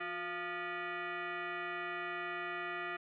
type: tone with frequency modulation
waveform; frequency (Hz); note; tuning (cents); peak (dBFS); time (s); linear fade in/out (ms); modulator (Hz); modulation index
sine; 357.9; F4; +42; -37; 0-2.97; 10; 526; 4
effects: none